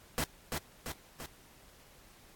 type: noise with echo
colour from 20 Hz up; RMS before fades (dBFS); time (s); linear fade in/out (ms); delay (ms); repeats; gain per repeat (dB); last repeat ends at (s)
pink; -32; 0.18-0.24; 0; 340; 3; -4; 1.26
effects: pink hiss -59 dBFS RMS until 2.35 s + AAC 64 kbps